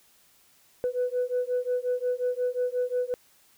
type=beating tone pair; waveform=sine; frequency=493.9 / 499.5 Hz; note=B4 / B4; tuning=0 / +20 cents; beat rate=5.6 Hz; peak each=-27 dBFS; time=0.84-3.14 s; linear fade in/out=0 ms; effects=tanh soft clip ceiling -20 dBFS + white hiss -61 dBFS RMS until 3.57 s